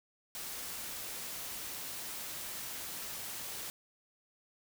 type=noise; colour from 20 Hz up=white; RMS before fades=-42 dBFS; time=0.35-3.7 s; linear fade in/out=0 ms; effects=none